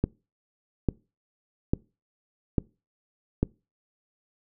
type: click train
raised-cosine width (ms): 3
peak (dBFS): -9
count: 5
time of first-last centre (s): 0.04-3.43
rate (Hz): 1.18
effects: noise-tail reverb RT60 0.3 s tail -24 dB re dry